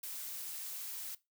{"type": "noise", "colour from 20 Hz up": "blue", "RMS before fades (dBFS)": -43, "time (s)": [0.03, 1.15], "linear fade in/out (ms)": 5, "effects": ["noise-tail reverb RT60 0.2 s tail -18 dB re dry"]}